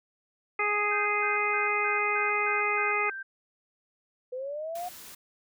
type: harmonic tone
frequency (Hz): 415.3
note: G#4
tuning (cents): 0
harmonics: 1 / 2 / 3 / 4 / 5 / 6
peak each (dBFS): -33 / -34 / -30 / -41 / -29 / -31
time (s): 0.59-3.1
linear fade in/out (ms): 5
type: tone bursts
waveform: sine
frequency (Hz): 1568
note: G6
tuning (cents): 0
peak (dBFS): -35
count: 8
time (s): 0.91-3.23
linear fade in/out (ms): 10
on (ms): 150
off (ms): 160
type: linear sweep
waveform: sine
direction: up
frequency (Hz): 493.9 to 730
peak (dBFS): -32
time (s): 4.32-4.89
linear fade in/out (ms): 10
type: noise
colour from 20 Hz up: white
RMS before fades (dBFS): -46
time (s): 4.75-5.15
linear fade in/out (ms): 5
effects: none